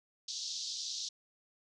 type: band-pass noise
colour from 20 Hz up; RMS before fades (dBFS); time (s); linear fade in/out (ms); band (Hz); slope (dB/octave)
white; -40; 0.28-1.09; 5; 3600 to 6200; 48
effects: none